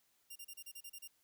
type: tone bursts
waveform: 5% pulse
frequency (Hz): 2794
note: F7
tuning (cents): 0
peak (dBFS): -38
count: 9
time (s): 0.3-1.078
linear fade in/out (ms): 10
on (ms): 58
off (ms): 32
effects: white hiss -75 dBFS RMS until 1.23 s